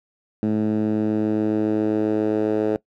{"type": "tone with band-pass filter sweep", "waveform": "10% pulse", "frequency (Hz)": 107.4, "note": "A2", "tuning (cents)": -41, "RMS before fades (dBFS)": -21, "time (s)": [0.43, 2.76], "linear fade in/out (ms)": 0, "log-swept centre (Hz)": [230, 420], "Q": 2, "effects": ["noise-tail reverb RT60 0.1 s tail -21 dB re dry"]}